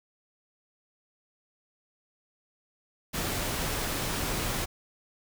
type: noise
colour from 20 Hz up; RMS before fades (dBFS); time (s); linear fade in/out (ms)
pink; -31; 3.13-4.66; 20
effects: none